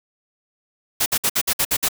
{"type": "noise bursts", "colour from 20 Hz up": "white", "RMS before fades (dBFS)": -19, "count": 8, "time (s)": [1, 1.887], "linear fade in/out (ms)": 10, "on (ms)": 61, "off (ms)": 57, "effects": []}